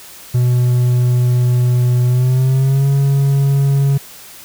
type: tone with pitch glide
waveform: triangle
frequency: 123.47 to 138.59 Hz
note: B2 to C#3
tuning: 0 to 0 cents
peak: -8 dBFS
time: 0.34-3.98 s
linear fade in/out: 10 ms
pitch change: +200 cents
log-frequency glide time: 2.06-2.88 s
effects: white hiss -37 dBFS RMS until 4.44 s